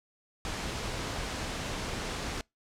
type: noise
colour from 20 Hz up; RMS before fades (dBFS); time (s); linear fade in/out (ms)
pink; -35; 0.45-2.41; 0
effects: noise-tail reverb RT60 0.2 s tail -26 dB re dry + low-pass 7000 Hz 12 dB/octave